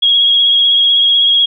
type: tone with vibrato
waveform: sine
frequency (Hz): 3300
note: G#7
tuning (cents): -12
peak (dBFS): -7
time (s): 0.02-1.46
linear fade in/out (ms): 10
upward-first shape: sine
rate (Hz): 16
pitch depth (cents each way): 26
effects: none